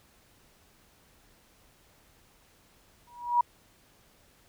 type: tone with exponential growth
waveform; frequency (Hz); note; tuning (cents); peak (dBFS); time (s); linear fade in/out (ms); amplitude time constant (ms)
sine; 962; B5; -46; -17; 3.07-3.41; 5; 73
effects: pink hiss -62 dBFS RMS until 4.48 s